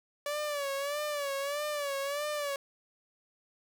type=tone with vibrato; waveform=sawtooth; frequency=574 Hz; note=D5; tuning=40 cents flat; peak=-28 dBFS; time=0.26-2.56 s; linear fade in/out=2 ms; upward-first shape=sine; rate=1.6 Hz; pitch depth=77 cents each way; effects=none